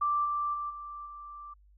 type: tone with level steps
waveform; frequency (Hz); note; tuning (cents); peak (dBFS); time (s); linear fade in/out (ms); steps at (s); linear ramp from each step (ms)
sine; 1174.7; D6; 0; -25 / -28 / -32 / -39 / -42; 0.01-1.54; 10; 0.24 / 0.53 / 0.69 / 1.05; 20
effects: added 50 Hz sine -57 dBFS peak until 1.77 s